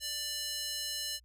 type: tone with high-pass filter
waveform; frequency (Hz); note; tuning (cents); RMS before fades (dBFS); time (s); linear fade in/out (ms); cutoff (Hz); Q
square; 590; D5; +8; -37; 0-1.2; 50; 3800; 1.4
effects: added 60 Hz sine -60 dBFS peak until 1.24 s + resampled to 32000 Hz